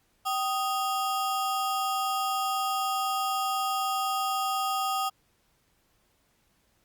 square ring-modulated tone, 1009 Hz, B5, 37 cents sharp, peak -24 dBFS, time 0.25-5.1 s, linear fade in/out 20 ms, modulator 236 Hz, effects pink hiss -69 dBFS RMS until 6.84 s + Opus 48 kbps

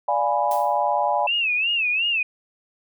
sine chord, D diminished seventh, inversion none, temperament equal, 587.3 / 698.5 / 830.6 / 987.8 Hz, D5 / F5 / Ab5 / Cb6, 0 / 0 / 0 / 0 cents, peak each -25 / -25 / -22 / -25 dBFS, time 0.08-1.27 s, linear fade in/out 5 ms
blue noise with exponential decay, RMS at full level -33 dBFS, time 0.51-0.83 s, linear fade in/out 2 ms, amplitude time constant 68 ms
sine tone with vibrato, 2637 Hz, E7, in tune, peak -19 dBFS, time 1.27-2.23 s, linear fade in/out 5 ms, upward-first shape sine, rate 2.8 Hz, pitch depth 140 cents each way
effects none

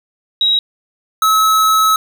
sine / square tone pair in turn, 3831 / 1292.6 Hz, A#7 / E6, +47 / -34 cents, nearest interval octave + perfect fifth, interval 1881 cents, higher first, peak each -10 dBFS, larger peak neither, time 0.41-0.59 / 1.22-1.96 s, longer second, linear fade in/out 2 ms, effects 7-bit

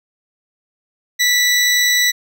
20% pulse tone, 1966 Hz, B6, 8 cents flat, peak -7 dBFS, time 1.19-2.12 s, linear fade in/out 20 ms, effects none

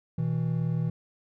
triangle tone pair together, 122.97 / 161.8 Hz, B2 / E3, -7 / -32 cents, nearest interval perfect fourth, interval 475 cents, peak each -27 / -25 dBFS, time 0.18-0.9 s, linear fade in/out 5 ms, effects none

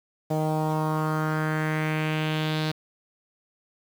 sawtooth tone with low-pass filter sweep, 155.56 Hz, D#3, in tune, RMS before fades -26 dBFS, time 0.3-2.72 s, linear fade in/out 10 ms, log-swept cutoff 680 to 4200 Hz, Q 3, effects 7-bit

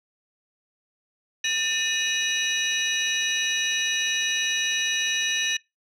sine tone cluster, 1794 / 2509 / 2894 / 3859 / 5910 Hz, A6 / D#7 / F#7 / B7 / F#8, +33 / +14 / -39 / -41 / -3 cents, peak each -28 dBFS, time 1.44-5.57 s, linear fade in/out 5 ms, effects noise-tail reverb RT60 0.2 s tail -23 dB re dry + tanh soft clip ceiling -16 dBFS

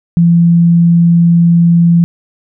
sine tone, 170 Hz, F3, 46 cents flat, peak -4 dBFS, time 0.17-2.04 s, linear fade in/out 0 ms, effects none

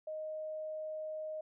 sine tone, 622.3 Hz, D#5, in tune, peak -38 dBFS, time 0.07-1.41 s, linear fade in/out 5 ms, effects none

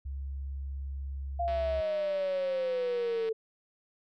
sine tone, 68.4 Hz, C#2, 23 cents flat, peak -34 dBFS, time 0.05-1.81 s, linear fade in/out 10 ms
sine exponential sweep, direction down, 698.5 to 442 Hz, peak -28 dBFS, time 1.39-3.33 s, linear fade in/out 10 ms
click train, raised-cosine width 0.3 ms, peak -30 dBFS, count 341, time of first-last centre 1.48-3.289 s, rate 188 Hz
effects none

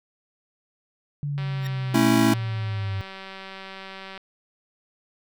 sine linear sweep, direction down, 145.7 to 98 Hz, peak -25 dBFS, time 1.23-3.01 s, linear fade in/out 0 ms
click train, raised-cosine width 0.3 ms, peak -23 dBFS, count 538, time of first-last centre 1.38-4.177 s, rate 192 Hz
20% pulse tone with exponential growth, 1856 Hz, A#6, 8 cents flat, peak -27 dBFS, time 1.59-1.67 s, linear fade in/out 2 ms, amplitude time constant 17 ms
square chord, A major, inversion none, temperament equal with one note detuned, 220 / 275 / 329.6 Hz, A3 / C#4 / E4, 0 / -14 / 0 cents, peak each -22 dBFS, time 1.94-2.34 s, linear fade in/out 5 ms
effects none

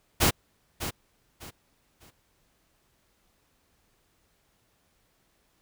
pink noise with echo, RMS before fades -21 dBFS, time 0.2-0.31 s, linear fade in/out 20 ms, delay 600 ms, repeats 3, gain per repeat -11 dB, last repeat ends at 2.11 s, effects pink hiss -69 dBFS RMS until 5.61 s

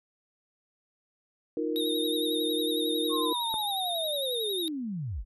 sine chord, Eb suspended second, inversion none, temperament just, 311.1 / 350 / 466.7 Hz, Eb4 / F4 / Bb4, 0 / +4 / +2 cents, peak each -31 / -34 / -31 dBFS, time 1.57-3.33 s, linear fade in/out 2 ms
square tone with vibrato, 3729 Hz, A#7, in tune, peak -31 dBFS, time 1.76-4.68 s, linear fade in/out 0 ms, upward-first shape sine, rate 11 Hz, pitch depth 51 cents each way
sine linear sweep, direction down, 1107 to 32 Hz, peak -31 dBFS, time 3.09-5.25 s, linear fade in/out 50 ms
click, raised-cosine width 1 ms, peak -24 dBFS, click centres 3.541 s
effects none

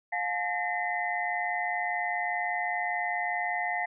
sine tone cluster, 711 / 856 / 1834 / 2031 Hz, F5 / A5 / A#6 / B6, +31 / -48 / -29 / +48 cents, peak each -32 / -35 / -34 / -33 dBFS, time 0.12-3.86 s, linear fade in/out 10 ms, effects none

